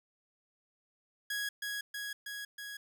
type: tone with echo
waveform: sawtooth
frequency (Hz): 1661.2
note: G#6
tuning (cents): 0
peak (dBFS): -30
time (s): 1.3-1.49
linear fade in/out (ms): 5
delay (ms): 320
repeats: 4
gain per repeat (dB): -2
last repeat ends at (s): 2.77
effects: none

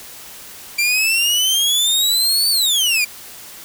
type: exponential two-way sweep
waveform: sawtooth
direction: up then down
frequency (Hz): 2349 to 4581 to 2349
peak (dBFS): -11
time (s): 0.78-3.05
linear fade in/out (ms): 10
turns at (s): 2.5
effects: white hiss -37 dBFS RMS until 3.64 s

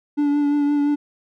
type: tone with vibrato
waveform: triangle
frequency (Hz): 289.9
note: D4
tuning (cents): -22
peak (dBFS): -14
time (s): 0.17-0.96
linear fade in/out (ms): 20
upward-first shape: triangle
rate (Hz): 5.8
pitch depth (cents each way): 25
effects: none

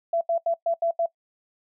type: tone bursts at uneven times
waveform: sine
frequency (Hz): 672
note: E5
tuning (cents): +33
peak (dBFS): -20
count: 6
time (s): 0.13-0.21 / 0.29-0.38 / 0.46-0.54 / 0.66-0.74 / 0.82-0.91 / 0.99-1.06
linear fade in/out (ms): 5
effects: noise-tail reverb RT60 0.1 s tail -20 dB re dry

